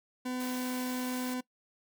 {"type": "tone", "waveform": "40% pulse", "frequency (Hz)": 252.2, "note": "B3", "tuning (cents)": 36, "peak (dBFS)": -32, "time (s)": [0.25, 1.41], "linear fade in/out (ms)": 10}
{"type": "high-pass noise", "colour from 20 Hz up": "white", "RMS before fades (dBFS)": -44, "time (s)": [0.4, 1.34], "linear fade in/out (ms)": 2, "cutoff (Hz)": 270, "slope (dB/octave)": 24}
{"effects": ["noise-tail reverb RT60 0.1 s tail -20 dB re dry"]}